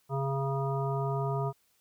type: harmonic tone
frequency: 136.8 Hz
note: C#3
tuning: 23 cents flat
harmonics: 1 / 3 / 5 / 7 / 9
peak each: -30 / -35 / -37 / -38 / -40 dBFS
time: 0.09-1.53 s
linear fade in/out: 50 ms
effects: white hiss -70 dBFS RMS until 1.8 s